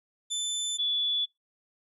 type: tone pair in turn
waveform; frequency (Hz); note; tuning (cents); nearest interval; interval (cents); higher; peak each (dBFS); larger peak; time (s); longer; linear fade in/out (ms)
25% pulse / sine; 3520 / 3440; A7 / A7; 0 / -40; unison; 40; first; -25; neither; 0.3-0.78 / 0.78-1.26; neither; 20
effects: noise-tail reverb RT60 0.2 s tail -25 dB re dry + resampled to 32000 Hz